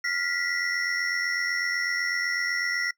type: tone cluster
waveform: triangle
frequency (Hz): 1401 / 1943 / 2031 / 5490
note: F6 / B6 / B6 / F8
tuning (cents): +5 / -29 / +48 / -31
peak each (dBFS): -33 / -26 / -31 / -34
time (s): 0.04-2.91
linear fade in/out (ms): 5
effects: noise-tail reverb RT60 0.1 s tail -21 dB re dry